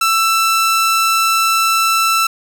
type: tone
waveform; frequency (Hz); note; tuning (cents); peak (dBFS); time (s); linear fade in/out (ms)
sawtooth; 1330; E6; +15; -8; 0.01-2.27; 5
effects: none